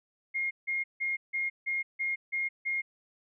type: tone bursts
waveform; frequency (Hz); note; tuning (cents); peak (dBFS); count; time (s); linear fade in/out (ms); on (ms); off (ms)
sine; 2137; C7; +36; -28; 8; 0.34-2.82; 20; 170; 160
effects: none